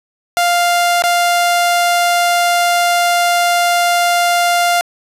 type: tone with dropouts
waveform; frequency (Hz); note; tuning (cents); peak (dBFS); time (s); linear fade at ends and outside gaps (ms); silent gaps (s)
sawtooth; 698.5; F5; 0; -7; 0.37-4.81; 0; 1.021-1.038
effects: resampled to 32000 Hz + 7-bit